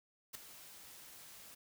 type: noise with ADSR envelope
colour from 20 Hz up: white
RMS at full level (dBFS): -42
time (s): 0.33-1.55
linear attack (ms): 21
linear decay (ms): 3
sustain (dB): -13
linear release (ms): 10
effects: none